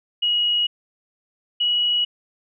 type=tone pair in turn; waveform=sine; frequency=2900 / 2918 Hz; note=F#7 / F#7; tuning=-35 / -25 cents; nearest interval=unison; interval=10 cents; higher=second; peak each=-17 dBFS; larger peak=neither; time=0.22-0.67 / 1.6-2.05 s; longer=neither; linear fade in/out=10 ms; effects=none